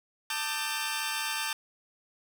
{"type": "tone cluster", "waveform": "15% pulse", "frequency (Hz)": [888, 1187, 1272, 1558, 2732], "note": ["A5", "D6", "D#6", "G6", "F7"], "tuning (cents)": [16, 18, 38, -11, -39], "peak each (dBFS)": [-29, -31, -38, -29, -30], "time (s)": [0.3, 1.53], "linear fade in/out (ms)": 2, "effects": []}